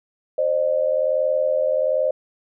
sine tone pair together, 526.8 / 608 Hz, C5 / D#5, +12 / -40 cents, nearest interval major second, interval 248 cents, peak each -20 dBFS, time 0.38-2.11 s, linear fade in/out 5 ms, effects none

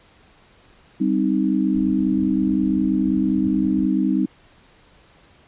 sine chord, C minor, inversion second, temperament equal, 196 / 261.6 / 311.1 Hz, G3 / C4 / Eb4, 0 / 0 / 0 cents, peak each -21 dBFS, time 1-4.26 s, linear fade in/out 10 ms
white low-pass noise, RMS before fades -38 dBFS, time 1.75-3.86 s, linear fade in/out 5 ms, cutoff 130 Hz, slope 12 dB/octave
effects pink hiss -53 dBFS RMS until 5.47 s + resampled to 8000 Hz

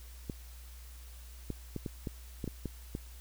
clicks, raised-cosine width 3 ms, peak -23 dBFS, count 9, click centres 0.298 / 1.503 / 1.763 / 1.862 / 2.072 / 2.442 / 2.477 / 2.657 / 2.951 s, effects added 60 Hz sine -47 dBFS peak until 3.2 s + white hiss -57 dBFS RMS until 3.2 s

